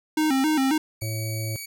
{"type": "tone with vibrato", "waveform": "square", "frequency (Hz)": 287.4, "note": "D4", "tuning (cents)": -37, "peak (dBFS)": -20, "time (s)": [0.17, 0.78], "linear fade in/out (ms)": 5, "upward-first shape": "square", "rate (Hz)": 3.7, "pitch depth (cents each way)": 130}
{"type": "tone", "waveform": "10% pulse", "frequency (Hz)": 2264, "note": "C#7", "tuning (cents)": 36, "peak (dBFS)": -25, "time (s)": [1.01, 1.66], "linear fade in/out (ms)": 10}
{"type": "harmonic tone", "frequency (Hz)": 110.8, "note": "A2", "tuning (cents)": 13, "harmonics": [1, 3, 5, 6], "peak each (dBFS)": [-27, -40, -39, -48], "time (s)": [1.02, 1.56], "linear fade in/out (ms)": 0}
{"effects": []}